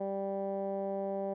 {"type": "tone with low-pass filter", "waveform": "15% pulse", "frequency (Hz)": 196, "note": "G3", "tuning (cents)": 0, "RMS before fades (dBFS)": -35, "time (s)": [0, 1.34], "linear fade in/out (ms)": 10, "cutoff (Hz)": 660, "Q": 2.8, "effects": []}